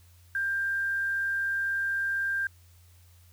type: tone with quantisation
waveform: sine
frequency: 1589 Hz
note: G6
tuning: 23 cents sharp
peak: -26 dBFS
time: 0.35-2.47 s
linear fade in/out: 2 ms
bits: 9
effects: added 87 Hz sine -54 dBFS peak until 3.32 s + white hiss -63 dBFS RMS until 3.32 s